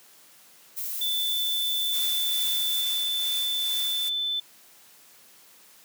violet noise, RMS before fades -32 dBFS, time 0.76-2.82 s, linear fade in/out 20 ms
sine tone, 3520 Hz, A7, in tune, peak -25 dBFS, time 1.01-4.4 s, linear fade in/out 5 ms
blue noise with tremolo, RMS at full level -32 dBFS, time 1.92-4.1 s, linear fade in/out 20 ms, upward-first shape sine, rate 2.3 Hz, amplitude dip 35%
effects white hiss -54 dBFS RMS until 5.84 s + high-pass 150 Hz 12 dB/octave

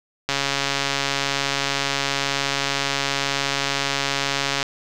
click train, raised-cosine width 0.2 ms, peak -4 dBFS, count 604, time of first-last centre 0.29-4.628 s, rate 139 Hz, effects none

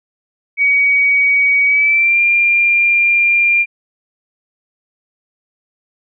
sine tone with pitch glide, 2258 to 2392 Hz, C#7 to D7, +31 to +31 cents, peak -9 dBFS, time 0.57-3.66 s, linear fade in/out 50 ms, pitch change +100 cents, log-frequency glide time 1.65-2.21 s, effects none

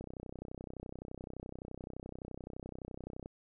click train, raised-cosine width 2 ms, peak -30 dBFS, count 104, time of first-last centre 0.01-3.259 s, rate 31.7 Hz, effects none

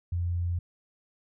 sine tone, 87 Hz, F2, 6 cents flat, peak -26 dBFS, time 0.12-0.59 s, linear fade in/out 5 ms, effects none

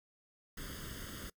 pink noise with comb filter, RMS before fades -45 dBFS, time 0.57-1.3 s, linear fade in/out 5 ms, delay 0.61 ms, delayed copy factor +0.8, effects noise-tail reverb RT60 0.1 s tail -23 dB re dry

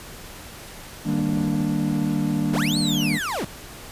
triangle chord, Eb major seventh, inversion none, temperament equal with one note detuned, 155.56 / 198.39 / 233.1 / 293.7 Hz, Eb3 / G3 / Bb3 / D4, 0 / +21 / 0 / 0 cents, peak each -24 dBFS, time 1.04-3.2 s, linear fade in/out 50 ms
clicks, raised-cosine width 2 ms, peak -23 dBFS, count 11, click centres 1.14 / 1.194 / 1.225 / 1.292 / 1.332 / 1.374 / 1.409 / 1.444 / 1.479 / 1.543 / 1.607 s
35% pulse linear two-way sweep, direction up then down, 86.5 to 4435 to 104.9 Hz, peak -23 dBFS, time 2.53-3.45 s, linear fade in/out 5 ms, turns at 2.78 s
effects pink hiss -40 dBFS RMS until 3.91 s + resampled to 32000 Hz

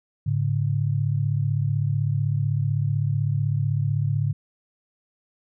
sine tone pair together, 106.64 / 142.5 Hz, G#2 / C#3, +46 / +48 cents, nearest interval perfect fourth, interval 502 cents, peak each -23 dBFS, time 0.26-4.33 s, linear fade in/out 10 ms, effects none

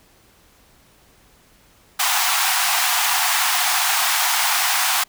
pink high-pass noise, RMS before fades -19 dBFS, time 1.99-5.04 s, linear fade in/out 10 ms, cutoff 710 Hz, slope 96 dB/octave, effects pink hiss -54 dBFS RMS until 5.08 s

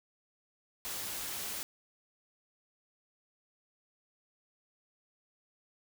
white noise, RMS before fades -39 dBFS, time 0.85-1.63 s, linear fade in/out 0 ms, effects none

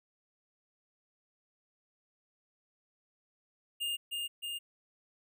square tone with echo, 2824 Hz, F7, 19 cents sharp, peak -33 dBFS, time 3.8-3.97 s, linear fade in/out 20 ms, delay 310 ms, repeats 2, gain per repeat -2 dB, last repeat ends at 4.59 s, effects none

